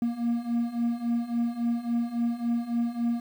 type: beating tone pair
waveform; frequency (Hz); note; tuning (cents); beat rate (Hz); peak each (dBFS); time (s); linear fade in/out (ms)
triangle; 233.5 / 237.1; A#3 / A#3; +3 / +30; 3.6; -28 / -25; 0.02-3.2; 2
effects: 9-bit